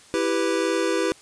square chord, E minor, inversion none, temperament equal, 329.6 / 392 / 493.9 Hz, E4 / G4 / B4, 0 / 0 / 0 cents, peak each -26 dBFS, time 0.14-1.12 s, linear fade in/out 0 ms, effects white hiss -50 dBFS RMS until 1.21 s + resampled to 22050 Hz

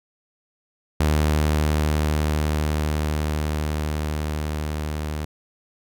sawtooth tone with level ramp, 76 Hz, D#2, 40 cents flat, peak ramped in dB -13 to -22 dBFS, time 1-5.25 s, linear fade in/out 5 ms, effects none

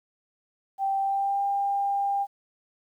sine tone with pitch glide, 782 to 798.4 Hz, G5 to G5, -4 to +32 cents, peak -23 dBFS, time 0.78-2.27 s, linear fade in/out 50 ms, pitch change +36 cents, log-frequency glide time 0.99-1.42 s, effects 10-bit

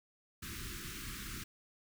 pink band-stop noise, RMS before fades -44 dBFS, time 0.42-1.44 s, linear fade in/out 10 ms, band 370 to 1200 Hz, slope 48 dB/octave, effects none

